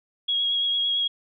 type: tone with vibrato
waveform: sine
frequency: 3304 Hz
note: G#7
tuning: 10 cents flat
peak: -21 dBFS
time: 0.28-1.08 s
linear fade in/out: 10 ms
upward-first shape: sine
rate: 8.9 Hz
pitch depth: 18 cents each way
effects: none